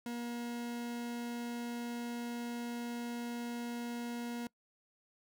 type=tone; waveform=40% pulse; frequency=238 Hz; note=A#3; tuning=36 cents sharp; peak=-37 dBFS; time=0.06-4.47 s; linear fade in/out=2 ms; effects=noise-tail reverb RT60 0.1 s tail -23 dB re dry